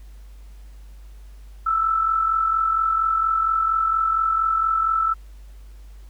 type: tone with amplitude modulation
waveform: sine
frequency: 1320 Hz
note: E6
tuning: 2 cents sharp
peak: -15 dBFS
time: 1.66-5.14 s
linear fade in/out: 10 ms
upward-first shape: sine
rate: 44.3 Hz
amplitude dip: 55%
effects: added 50 Hz sine -39 dBFS peak until 6.09 s + pink hiss -58 dBFS RMS until 6.09 s